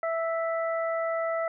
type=harmonic tone; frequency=659.3 Hz; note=E5; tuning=in tune; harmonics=1 / 2 / 3; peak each=-27 / -33 / -37 dBFS; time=0.03-1.48 s; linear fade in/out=2 ms; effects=none